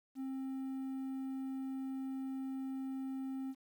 triangle tone with quantisation, 265.7 Hz, C4, 27 cents sharp, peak -36 dBFS, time 0.15-3.55 s, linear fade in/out 50 ms, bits 11, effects none

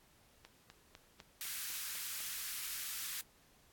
click train, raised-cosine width 0.2 ms, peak -34 dBFS, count 8, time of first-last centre 0.45-2.204 s, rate 3.99 Hz
white high-pass noise, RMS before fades -42 dBFS, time 1.41-3.21 s, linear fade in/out 0 ms, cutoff 1300 Hz, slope 24 dB/octave
effects pink hiss -67 dBFS RMS until 3.72 s + AAC 64 kbps

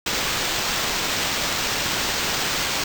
white noise with sample-and-hold, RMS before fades -24 dBFS, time 0.06-2.84 s, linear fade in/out 5 ms, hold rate 11025 Hz, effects none

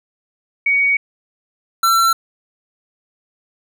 sine / square tone pair in turn, 2245 / 1348.4 Hz, C#7 / E6, +21 / +39 cents, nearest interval major sixth, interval 882 cents, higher first, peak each -12 / -12 dBFS, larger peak neither, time 0.66-0.97 / 1.83-2.13 s, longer first, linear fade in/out 5 ms, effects none

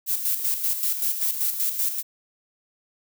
violet noise with tremolo, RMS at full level -23 dBFS, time 0.06-2.03 s, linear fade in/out 50 ms, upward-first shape square, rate 5.2 Hz, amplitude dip 55%, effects none

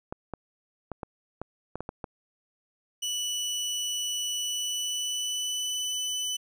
clicks, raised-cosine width 1 ms, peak -20 dBFS, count 9, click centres 0.125 / 0.337 / 0.917 / 1.032 / 1.416 / 1.756 / 1.806 / 1.891 / 2.042 s
25% pulse tone with pitch glide, 2960 to 2998 Hz, F#7 to F#7, 0 to +22 cents, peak -25 dBFS, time 3.02-6.37 s, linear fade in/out 10 ms, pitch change +22 cents, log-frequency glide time 4.36-5.99 s
effects none

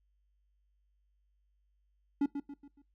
triangle tone with echo, 283.7 Hz, C#4, 40 cents sharp, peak -23 dBFS, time 2.21-2.26 s, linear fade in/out 5 ms, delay 140 ms, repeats 4, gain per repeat -8 dB, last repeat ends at 2.82 s, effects noise-tail reverb RT60 0.2 s tail -20 dB re dry + added 50 Hz sine -70 dBFS peak until 2.94 s

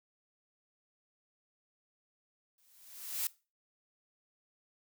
blue noise with exponential growth, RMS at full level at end -32 dBFS, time 2.58-3.27 s, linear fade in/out 2 ms, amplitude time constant 150 ms, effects noise-tail reverb RT60 0.3 s tail -20 dB re dry

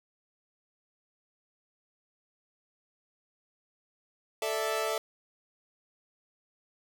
sawtooth chord, A suspended fourth, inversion none, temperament equal, 440 / 587.3 / 659.3 Hz, A4 / D5 / E5, 0 / 0 / 0 cents, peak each -29 / -32 / -29 dBFS, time 4.42-4.98 s, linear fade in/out 2 ms, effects none

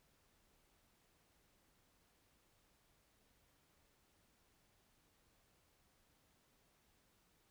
silence, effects pink hiss -75 dBFS RMS until 7.5 s

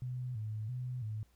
sine tone with vibrato, 116.54 Hz, A#2, in tune, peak -36 dBFS, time 0.02-1.23 s, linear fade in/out 0 ms, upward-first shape square, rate 1.5 Hz, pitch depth 130 cents each way, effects added 60 Hz sine -67 dBFS peak until 1.35 s + pink hiss -73 dBFS RMS until 1.35 s

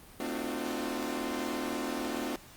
sawtooth tone cluster, 222.8 / 259.3 / 300.4 / 345.6 / 369.3 Hz, A3 / C4 / D4 / F4 / F#4, +22 / -15 / +39 / -18 / -3 cents, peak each -37 / -33 / -34 / -36 / -38 dBFS, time 0.2-2.36 s, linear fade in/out 2 ms, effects pink hiss -53 dBFS RMS until 2.56 s + Opus 32 kbps

